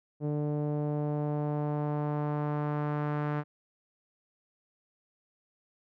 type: tone with low-pass filter sweep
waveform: sawtooth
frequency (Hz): 148.3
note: D3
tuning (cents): +17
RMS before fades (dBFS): -31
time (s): 0.2-3.44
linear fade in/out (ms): 50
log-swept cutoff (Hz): 480 to 1500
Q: 1.4
effects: none